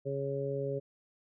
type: harmonic tone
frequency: 138.59 Hz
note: C#3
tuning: in tune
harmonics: 1 / 2 / 3 / 4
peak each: -37 / -44 / -35 / -37 dBFS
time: 0.05-0.8 s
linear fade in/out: 20 ms
effects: none